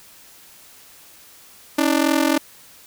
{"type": "ring-modulated tone", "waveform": "sawtooth", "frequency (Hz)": 296.5, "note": "D4", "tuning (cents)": 17, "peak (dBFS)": -9, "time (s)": [1.78, 2.38], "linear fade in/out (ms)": 5, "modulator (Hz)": 21.6, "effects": ["white hiss -47 dBFS RMS until 2.86 s"]}